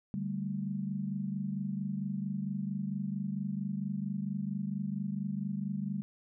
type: chord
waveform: sine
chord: D suspended fourth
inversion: none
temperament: just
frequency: 146.83 / 195.78 / 220.2 Hz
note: D3 / G3 / A3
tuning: 0 / -2 / +2 cents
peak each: -39 / -34 / -40 dBFS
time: 0.14-6.02 s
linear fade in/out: 0 ms
effects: none